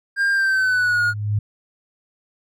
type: tone with pitch glide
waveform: triangle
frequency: 1602 to 1435.5 Hz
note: G6 to F6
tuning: +37 to +47 cents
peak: -14 dBFS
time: 0.16-1.14 s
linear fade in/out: 50 ms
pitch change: -190 cents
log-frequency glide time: 0.31-1.03 s
type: tone with exponential growth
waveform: sine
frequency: 104.5 Hz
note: G#2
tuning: 11 cents sharp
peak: -15 dBFS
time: 0.51-1.39 s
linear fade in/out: 5 ms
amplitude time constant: 190 ms
effects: none